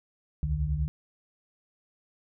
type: tone cluster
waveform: sine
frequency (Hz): 64.5 / 74.7 / 150.5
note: C2 / D2 / D3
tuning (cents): -24 / +30 / +43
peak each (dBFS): -30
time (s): 0.43-0.88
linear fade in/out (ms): 0
effects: none